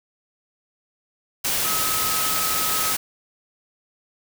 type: tone in noise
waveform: sine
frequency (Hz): 1278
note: D#6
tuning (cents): +46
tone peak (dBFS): -28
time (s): 1.64-2.93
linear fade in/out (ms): 10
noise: white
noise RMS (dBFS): -23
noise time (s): 1.44-2.97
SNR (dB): -8
effects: none